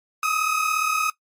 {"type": "tone pair together", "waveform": "30% pulse", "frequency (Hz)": [1244.5, 1281.7], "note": ["D#6", "E6"], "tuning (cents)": [0, -49], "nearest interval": "minor second", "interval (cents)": 51, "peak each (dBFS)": -21, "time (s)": [0.23, 1.1], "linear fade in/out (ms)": 2, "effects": ["noise-tail reverb RT60 0.1 s tail -18 dB re dry", "MP3 64 kbps"]}